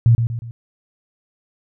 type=tone with echo; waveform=sine; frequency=116.54 Hz; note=A#2; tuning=in tune; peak=-8 dBFS; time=0.06-0.15 s; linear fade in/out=0 ms; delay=120 ms; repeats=3; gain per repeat=-7 dB; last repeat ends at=0.51 s; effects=none